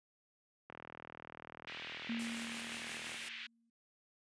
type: click train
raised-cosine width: 0.5 ms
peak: -33 dBFS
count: 99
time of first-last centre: 0.7-3.144 s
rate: 40.1 Hz
type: band-pass noise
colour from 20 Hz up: pink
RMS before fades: -47 dBFS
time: 1.67-3.47 s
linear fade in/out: 5 ms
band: 1900 to 3300 Hz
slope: 24 dB/octave
type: tone with exponential decay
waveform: sine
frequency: 231 Hz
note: A#3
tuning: 16 cents flat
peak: -35 dBFS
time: 2.09-3.7 s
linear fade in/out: 5 ms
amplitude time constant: 350 ms
type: noise with tremolo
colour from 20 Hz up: white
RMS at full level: -47 dBFS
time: 2.19-3.29 s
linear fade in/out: 5 ms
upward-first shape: sine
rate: 5.8 Hz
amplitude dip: 30%
effects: high-pass 100 Hz 12 dB/octave + resampled to 22050 Hz